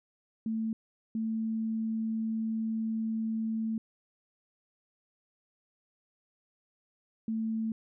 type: tone bursts at uneven times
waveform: sine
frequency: 222.4 Hz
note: A3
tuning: 19 cents sharp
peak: -29 dBFS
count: 3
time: 0.46-0.73 / 1.15-3.78 / 7.28-7.72 s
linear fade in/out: 2 ms
effects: none